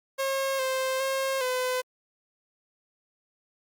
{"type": "tone with pitch steps", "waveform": "sawtooth", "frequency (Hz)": [540, 524, 536, 507], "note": ["C#5", "C5", "C5", "B4"], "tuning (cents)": [-45, 2, 42, 45], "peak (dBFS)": -22, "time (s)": [0.18, 1.82], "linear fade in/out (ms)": 20, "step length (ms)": 410, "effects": ["Opus 48 kbps"]}